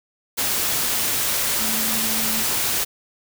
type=tone in noise; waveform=sine; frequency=221.8 Hz; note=A3; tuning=14 cents sharp; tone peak=-30 dBFS; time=1.6-2.44 s; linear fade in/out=20 ms; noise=white; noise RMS=-22 dBFS; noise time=0.37-2.85 s; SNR=-11 dB; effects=none